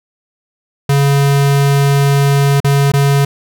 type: tone with dropouts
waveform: square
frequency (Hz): 140.3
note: C#3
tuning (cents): +21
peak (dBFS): -9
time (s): 0.89-3.25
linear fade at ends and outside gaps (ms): 5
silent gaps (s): 2.603-2.644 / 2.919-2.936
effects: none